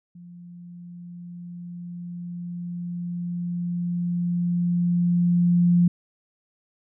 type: tone with level ramp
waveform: sine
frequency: 174.61 Hz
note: F3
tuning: in tune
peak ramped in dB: -41 to -14 dBFS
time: 0.15-5.88 s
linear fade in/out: 5 ms
effects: none